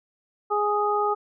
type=harmonic tone; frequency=415.3 Hz; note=G#4; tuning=in tune; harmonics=1 / 2 / 3; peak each=-25 / -25 / -25 dBFS; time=0.5-1.15 s; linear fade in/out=20 ms; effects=none